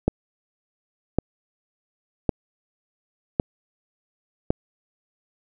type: click train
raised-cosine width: 2 ms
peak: -5 dBFS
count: 5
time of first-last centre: 0.08-4.505 s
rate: 0.904 Hz
effects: none